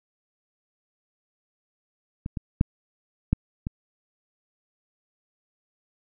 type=clicks; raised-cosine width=5 ms; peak=-19 / -17 / -6 / -7 / -16 dBFS; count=5; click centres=2.261 / 2.372 / 2.611 / 3.33 / 3.669 s; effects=none